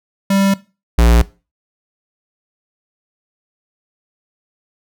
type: tone pair in turn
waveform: square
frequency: 196 / 58.27 Hz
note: G3 / A#1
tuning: 0 / 0 cents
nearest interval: octave + major sixth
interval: 2100 cents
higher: first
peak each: -12 / -8 dBFS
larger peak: second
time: 0.3-0.54 / 0.98-1.22 s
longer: neither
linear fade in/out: 5 ms
effects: noise-tail reverb RT60 0.3 s tail -19 dB re dry